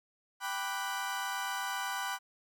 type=chord; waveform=35% pulse; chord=G major seventh; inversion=none; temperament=equal; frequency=784 / 987.8 / 1174.7 / 1480 Hz; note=G5 / B5 / D6 / F#6; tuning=0 / 0 / 0 / 0 cents; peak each=-38 / -37 / -40 / -37 dBFS; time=0.4-2.19 s; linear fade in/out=50 ms; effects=none